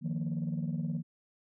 sine chord, Eb suspended second, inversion none, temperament equal, 155.56 / 174.61 / 233.1 Hz, Eb3 / F3 / Bb3, 0 / 0 / 0 cents, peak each -33 / -34 / -36 dBFS, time 0.01-1.03 s, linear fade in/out 50 ms, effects tanh soft clip ceiling -26 dBFS

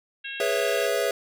harmonic tone, 544 Hz, C#5, 33 cents flat, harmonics 3 / 4 / 5 / 6 / 7, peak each -37 / -45 / -35 / -41 / -43 dBFS, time 0.24-0.87 s, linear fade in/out 10 ms
square chord, C# minor seventh, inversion second, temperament equal with one note detuned, 415.3 / 490.2 / 554.4 / 659.3 Hz, G#4 / B4 / C#5 / E5, 0 / -13 / 0 / 0 cents, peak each -29 dBFS, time 0.4-1.11 s, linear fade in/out 2 ms
effects none

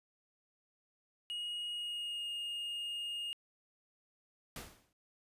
triangle tone with pitch glide, 2881 to 2845 Hz, F#7 to F7, -47 to +31 cents, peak -36 dBFS, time 1.3-3.33 s, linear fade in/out 0 ms, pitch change -22 cents, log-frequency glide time 1.73-2.3 s
pink noise with exponential decay, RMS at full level -42 dBFS, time 4.56-4.93 s, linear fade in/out 2 ms, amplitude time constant 80 ms
effects resampled to 32000 Hz

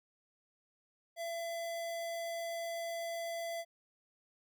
square tone, 673 Hz, E5, 36 cents sharp, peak -38 dBFS, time 1.16-3.65 s, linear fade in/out 50 ms, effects none

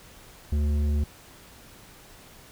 sine tone with tanh clipping, 73.7 Hz, D2, 7 cents sharp, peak -23 dBFS, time 0.52-1.04 s, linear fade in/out 5 ms, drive 10 dB, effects pink hiss -50 dBFS RMS until 2.51 s

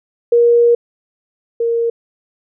sine tone pair in turn, 473.1 / 465 Hz, A#4 / A#4, +26 / -4 cents, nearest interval unison, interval 30 cents, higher first, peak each -7 / -13 dBFS, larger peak first, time 0.32-0.75 / 1.6-1.9 s, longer first, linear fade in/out 5 ms, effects none

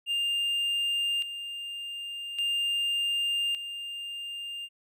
triangle tone with tremolo, 2803 Hz, F7, 6 cents sharp, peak -24 dBFS, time 0.06-4.69 s, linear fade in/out 50 ms, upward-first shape square, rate 0.43 Hz, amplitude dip 65%, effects none

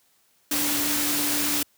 sine tone in noise, 292.3 Hz, D4, 8 cents flat, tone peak -30 dBFS, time 0.51-1.63 s, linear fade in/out 5 ms, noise white, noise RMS -25 dBFS, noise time 0.51-1.63 s, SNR -8 dB, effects white hiss -64 dBFS RMS until 1.77 s + high-pass 60 Hz 12 dB/octave

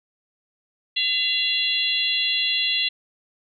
harmonic tone with a mistuned harmonic, 676 Hz, E5, 43 cents sharp, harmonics 3 / 4 / 5 / 6, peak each -32 / -24 / -24 / -25 dBFS, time 0.96-2.89 s, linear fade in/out 10 ms, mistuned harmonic 4, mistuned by +42 cents, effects none

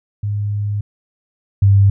sine tone pair in turn, 103.1 / 99.2 Hz, G#2 / G2, -12 / +21 cents, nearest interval minor second, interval 67 cents, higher first, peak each -17 / -7 dBFS, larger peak second, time 0.23-0.81 / 1.62-1.9 s, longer first, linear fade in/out 5 ms, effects none

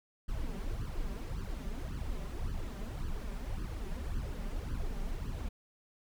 brown noise with flanger, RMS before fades -37 dBFS, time 0.28-5.49 s, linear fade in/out 10 ms, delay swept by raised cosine 0.65 to 5.15 ms, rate 1.8 Hz, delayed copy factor +0.8, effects none

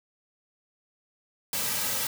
white noise with comb filter, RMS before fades -29 dBFS, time 1.53-2.07 s, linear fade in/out 2 ms, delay 2.8 ms, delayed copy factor -0.85, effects none

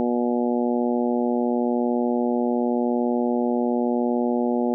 harmonic tone, 120.9 Hz, B2, 36 cents flat, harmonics 2 / 3 / 4 / 5 / 6 / 7, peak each -22 / -26 / -28 / -30 / -32 / -33 dBFS, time 0-4.74 s, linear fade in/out 0 ms, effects none

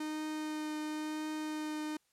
45% pulse tone with vibrato, 307.2 Hz, D#4, 22 cents flat, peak -36 dBFS, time 0-1.97 s, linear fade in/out 5 ms, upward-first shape triangle, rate 0.96 Hz, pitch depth 11 cents each way, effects white hiss -75 dBFS RMS until 2.12 s + low-pass 11000 Hz 12 dB/octave

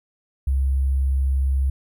sine tone with sample-and-hold, 67.1 Hz, C2, 44 cents sharp, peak -17 dBFS, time 0.47-1.7 s, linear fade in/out 5 ms, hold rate 11025 Hz, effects none

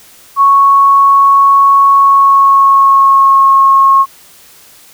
sine tone with pitch glide, 1107 to 1087.4 Hz, C#6 to C#6, -3 to -34 cents, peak -3 dBFS, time 0.36-4.06 s, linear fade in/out 50 ms, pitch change -31 cents, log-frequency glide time 1.91-3.51 s, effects white hiss -40 dBFS RMS until 4.93 s

